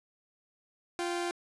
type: tone pair together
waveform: sawtooth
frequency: 347.9 / 778 Hz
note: F4 / G5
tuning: -7 / -13 cents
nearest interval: octave + major second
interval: 1394 cents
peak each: -28 / -35 dBFS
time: 0.99-1.31 s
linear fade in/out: 0 ms
effects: resampled to 24000 Hz + 10-bit